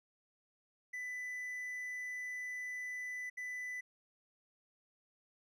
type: tone bursts at uneven times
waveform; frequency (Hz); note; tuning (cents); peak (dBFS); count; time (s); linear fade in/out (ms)
triangle; 1994; B6; +16; -38; 2; 0.93-3.3 / 3.37-3.81; 10
effects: none